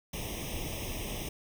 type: noise with comb filter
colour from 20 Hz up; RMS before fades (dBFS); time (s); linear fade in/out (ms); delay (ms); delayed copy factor
pink; -37; 0.13-1.29; 5; 0.34; +1
effects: none